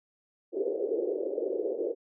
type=band-pass noise; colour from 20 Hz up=pink; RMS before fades=-31 dBFS; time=0.52-1.95 s; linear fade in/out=50 ms; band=360 to 510 Hz; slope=48 dB/octave; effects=none